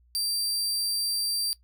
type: tone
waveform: sawtooth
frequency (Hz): 4699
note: D8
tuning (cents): 0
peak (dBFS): -23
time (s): 0.15-1.53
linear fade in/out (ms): 0
effects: noise-tail reverb RT60 0.1 s tail -17 dB re dry + added 60 Hz sine -58 dBFS peak until 1.63 s